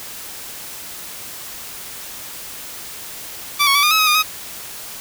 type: tone with pitch steps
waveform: 15% pulse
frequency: 1162 / 1107 / 1149 / 1215 / 1286 / 1264 / 1219 / 1261 Hz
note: D6 / C#6 / D6 / D#6 / E6 / D#6 / D#6 / D#6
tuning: -19 / -3 / -38 / -42 / -43 / +27 / -36 / +23 cents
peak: -6 dBFS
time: 3.59-4.23 s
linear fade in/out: 20 ms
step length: 80 ms
effects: white hiss -33 dBFS RMS until 5 s

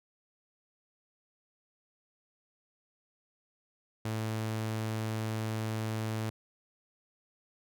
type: tone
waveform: sawtooth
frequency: 110 Hz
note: A2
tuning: in tune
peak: -28 dBFS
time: 4.05-6.3 s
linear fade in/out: 5 ms
effects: none

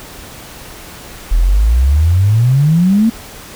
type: exponential sweep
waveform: sine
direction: up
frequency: 38.77 to 233.1 Hz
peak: -7 dBFS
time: 1.31-3.1 s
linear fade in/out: 10 ms
effects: pink hiss -33 dBFS RMS until 3.55 s

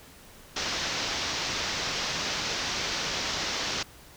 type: low-pass noise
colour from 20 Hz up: white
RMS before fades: -31 dBFS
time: 0.56-3.83 s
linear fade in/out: 5 ms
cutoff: 6100 Hz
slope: 48 dB/octave
effects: pink hiss -51 dBFS RMS until 4.16 s

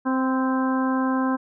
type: harmonic tone with a mistuned harmonic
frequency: 261.6 Hz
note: C4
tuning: in tune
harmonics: 1 / 2 / 3 / 4 / 5 / 6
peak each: -21 / -31 / -32 / -28 / -35 / -34 dBFS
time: 0.05-1.37 s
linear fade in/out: 20 ms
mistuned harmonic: 4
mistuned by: -18 cents
effects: none

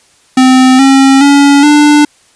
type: tone with pitch steps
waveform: square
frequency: 258.3 / 270.2 / 282.7 / 295.7 Hz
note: C4 / C#4 / C#4 / D4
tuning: -22 / -44 / +34 / +12 cents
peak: -3 dBFS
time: 0.37-2.05 s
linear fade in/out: 5 ms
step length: 420 ms
effects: white hiss -47 dBFS RMS until 2.35 s + resampled to 22050 Hz

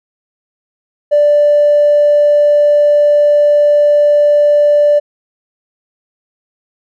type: tone with tanh clipping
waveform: triangle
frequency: 587.3 Hz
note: D5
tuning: in tune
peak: -5 dBFS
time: 1.11-5 s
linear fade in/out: 20 ms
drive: 1 dB
effects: none

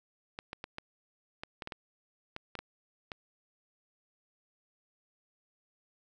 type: clicks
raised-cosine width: 0.3 ms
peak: -23 dBFS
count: 12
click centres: 0.389 / 0.531 / 0.641 / 0.784 / 1.435 / 1.622 / 1.674 / 1.722 / 2.364 / 2.553 / 2.59 / 3.118 s
effects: none

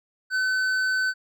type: tone with hard clipping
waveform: triangle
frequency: 1518 Hz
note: F#6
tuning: 44 cents sharp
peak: -23 dBFS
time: 0.3-1.14 s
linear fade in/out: 50 ms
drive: 11 dB
effects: none

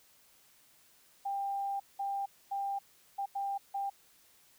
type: tone bursts at uneven times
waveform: sine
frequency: 794 Hz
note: G5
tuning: 22 cents sharp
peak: -32 dBFS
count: 6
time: 1.25-1.8 / 1.99-2.26 / 2.51-2.79 / 3.18-3.26 / 3.35-3.58 / 3.74-3.9 s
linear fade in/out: 10 ms
effects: white hiss -64 dBFS RMS until 4.58 s

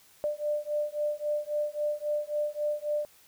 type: beating tone pair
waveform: sine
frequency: 593 / 596.7 Hz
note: D5 / D5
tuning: +17 / +27 cents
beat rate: 3.7 Hz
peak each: -31 dBFS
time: 0.24-3.05 s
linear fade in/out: 0 ms
effects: white hiss -59 dBFS RMS until 3.27 s

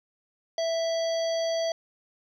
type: harmonic tone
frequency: 659.3 Hz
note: E5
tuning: in tune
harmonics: 1 / 3 / 5 / 7 / 9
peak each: -25 / -42 / -39 / -38 / -42 dBFS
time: 0.58-1.72 s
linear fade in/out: 2 ms
effects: 10-bit

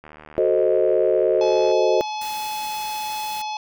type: click train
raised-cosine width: 0.5 ms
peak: -26 dBFS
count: 129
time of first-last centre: 0.04-1.713 s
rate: 76.5 Hz
type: chord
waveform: sine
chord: F# diminished seventh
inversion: none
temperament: equal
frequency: 370 / 440 / 523.3 / 622.3 Hz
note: F#4 / A4 / C5 / Eb5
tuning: 0 / 0 / 0 / 0 cents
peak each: -21 dBFS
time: 0.38-2.01 s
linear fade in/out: 0 ms
type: harmonic tone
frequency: 854 Hz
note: G#5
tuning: 48 cents sharp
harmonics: 1 / 3 / 4 / 5 / 6 / 7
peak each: -26 / -36 / -38 / -40 / -42 / -43 dBFS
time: 1.41-3.57 s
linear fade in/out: 2 ms
type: noise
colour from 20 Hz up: white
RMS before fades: -37 dBFS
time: 2.21-3.42 s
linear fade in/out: 5 ms
effects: none

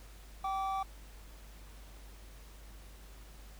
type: tone pair together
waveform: triangle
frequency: 774 / 1159.7 Hz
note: G5 / D6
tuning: -22 / -22 cents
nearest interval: perfect fifth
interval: 700 cents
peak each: -32 / -35 dBFS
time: 0.44-0.83 s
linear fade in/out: 5 ms
effects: added 50 Hz sine -50 dBFS peak until 3.59 s + pink hiss -58 dBFS RMS until 3.59 s

